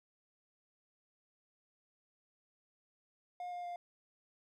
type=tone with pitch steps; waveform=triangle; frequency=714 / 707.8 / 701.7 Hz; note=F5 / F5 / F5; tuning=+38 / +23 / +8 cents; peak=-38 dBFS; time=3.4-3.76 s; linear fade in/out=2 ms; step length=120 ms; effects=none